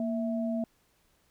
sine tone pair together, 232.7 / 656.3 Hz, A#3 / E5, -3 / -8 cents, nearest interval octave + tritone, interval 1795 cents, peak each -29 / -34 dBFS, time 0-0.64 s, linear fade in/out 2 ms, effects pink hiss -69 dBFS RMS until 1.3 s

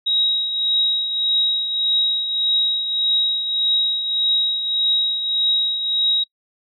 sine tone with tremolo, 3811 Hz, A#7, 38 cents sharp, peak -14 dBFS, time 0.06-6.24 s, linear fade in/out 10 ms, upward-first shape triangle, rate 1.7 Hz, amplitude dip 60%, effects noise-tail reverb RT60 0.1 s tail -25 dB re dry

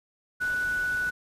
sine tone in noise, 1480 Hz, F#6, in tune, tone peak -25 dBFS, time 0.4-1.11 s, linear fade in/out 20 ms, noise pink, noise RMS -43 dBFS, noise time 0.4-1.11 s, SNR +15 dB, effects resampled to 32000 Hz

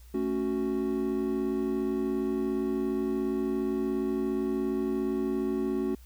triangle chord, F# minor, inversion first, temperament equal, 220 / 277.2 / 370 Hz, A3 / C#4 / F#4, 0 / 0 / 0 cents, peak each -31 / -29 / -28 dBFS, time 0.14-5.95 s, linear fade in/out 5 ms, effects added 60 Hz sine -48 dBFS peak until 6.05 s + white hiss -61 dBFS RMS until 6.05 s

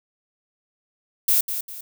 violet noise with echo, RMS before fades -18 dBFS, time 1.28-1.41 s, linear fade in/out 5 ms, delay 200 ms, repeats 2, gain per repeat -9 dB, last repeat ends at 1.81 s, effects none

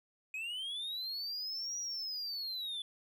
triangle linear two-way sweep, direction up then down, 2489 to 5800 to 3436 Hz, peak -36 dBFS, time 0.34-2.82 s, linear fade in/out 2 ms, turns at 1.78 s, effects none

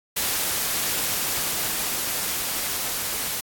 white noise with level ramp, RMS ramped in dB -24 to -28 dBFS, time 0.16-3.41 s, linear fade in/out 10 ms, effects AAC 64 kbps

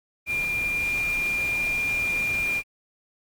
sine tone in noise, 2400 Hz, D7, 37 cents sharp, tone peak -23 dBFS, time 0.26-2.63 s, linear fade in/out 50 ms, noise pink, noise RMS -37 dBFS, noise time 0.26-2.63 s, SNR +11 dB, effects Opus 24 kbps

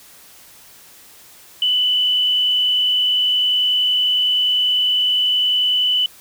sine tone with frequency modulation, 2990 Hz, F#7, 17 cents sharp, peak -14 dBFS, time 1.62-6.06 s, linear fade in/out 2 ms, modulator 50.5 Hz, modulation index 0.79, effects white hiss -45 dBFS RMS until 6.2 s

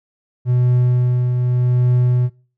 triangle tone with tremolo, 124 Hz, B2, 7 cents sharp, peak -9 dBFS, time 0.45-2.3 s, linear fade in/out 50 ms, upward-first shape triangle, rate 0.84 Hz, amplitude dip 40%, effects noise-tail reverb RT60 0.4 s tail -23 dB re dry

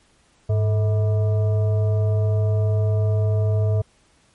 sine tone with frequency modulation, 103.4 Hz, G#2, 7 cents flat, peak -16 dBFS, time 0.49-3.82 s, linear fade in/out 10 ms, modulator 541 Hz, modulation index 0.44, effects pink hiss -59 dBFS RMS until 4.34 s + MP3 48 kbps

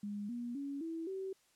sine tone with pitch steps, 205.2 / 239.8 / 280.3 / 327.6 / 382.9 Hz, G#3 / A#3 / C#4 / E4 / G4, -21 / +49 / +19 / -11 / -41 cents, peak -38 dBFS, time 0.03-1.33 s, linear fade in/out 5 ms, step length 260 ms, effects white hiss -71 dBFS RMS until 1.55 s + low-pass 10000 Hz 12 dB/octave

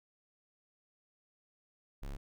square tone, 34.65 Hz, C#1, in tune, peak -40 dBFS, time 2.02-2.17 s, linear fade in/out 10 ms, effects none

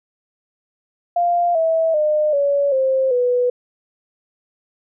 sine tone with pitch steps, 697 / 650.3 / 606.8 / 566.1 / 528.2 / 492.9 Hz, F5 / E5 / D#5 / C#5 / C5 / B4, -4 / -24 / -44 / +36 / +16 / -3 cents, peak -14 dBFS, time 1.16-3.5 s, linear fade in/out 5 ms, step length 390 ms, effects none

